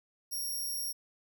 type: tone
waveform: 5% pulse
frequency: 5588 Hz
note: F8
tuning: in tune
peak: -28 dBFS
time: 0.31-0.93 s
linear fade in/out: 20 ms
effects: none